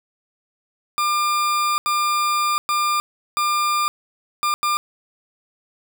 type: tone bursts at uneven times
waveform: 40% pulse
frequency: 1200 Hz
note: D6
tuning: 37 cents sharp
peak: -17 dBFS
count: 6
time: 0.98-1.78 / 1.86-2.58 / 2.69-3 / 3.37-3.88 / 4.43-4.54 / 4.63-4.77 s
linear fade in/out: 0 ms
effects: none